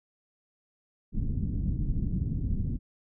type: low-pass noise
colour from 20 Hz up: pink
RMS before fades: -29 dBFS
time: 1.12-2.79 s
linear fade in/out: 50 ms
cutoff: 230 Hz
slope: 24 dB/octave
effects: none